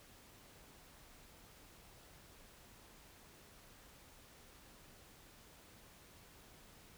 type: silence
effects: pink hiss -61 dBFS RMS until 6.97 s